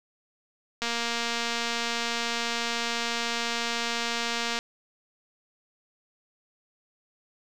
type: click train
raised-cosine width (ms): 0.2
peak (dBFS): -12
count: 883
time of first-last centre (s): 0.82-4.589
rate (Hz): 234
effects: none